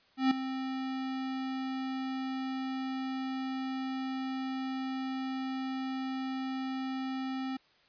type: tone with ADSR envelope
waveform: square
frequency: 263.2 Hz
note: C4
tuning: 10 cents sharp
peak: -22 dBFS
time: 0.17-7.57 s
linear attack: 140 ms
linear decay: 5 ms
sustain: -12 dB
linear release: 7 ms
effects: white hiss -65 dBFS RMS until 7.88 s + resampled to 11025 Hz